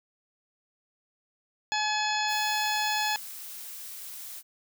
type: harmonic tone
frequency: 851 Hz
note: G#5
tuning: 42 cents sharp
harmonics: 1 / 2 / 3 / 4 / 5 / 6 / 8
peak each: -29 / -32 / -34 / -35 / -36 / -37 / -38 dBFS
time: 1.72-3.16 s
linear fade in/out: 0 ms
type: noise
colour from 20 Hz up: blue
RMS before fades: -41 dBFS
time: 2.27-4.43 s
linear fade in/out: 50 ms
effects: none